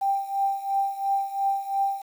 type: tone with tremolo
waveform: sine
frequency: 788 Hz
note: G5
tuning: 9 cents sharp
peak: -19 dBFS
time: 0.01-2.02 s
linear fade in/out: 10 ms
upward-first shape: triangle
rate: 2.9 Hz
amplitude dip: 85%
effects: 8-bit